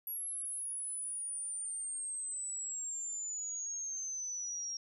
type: exponential sweep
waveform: sine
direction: down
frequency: 11420 to 5588 Hz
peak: -37 dBFS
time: 0.07-4.77 s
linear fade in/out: 2 ms
effects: none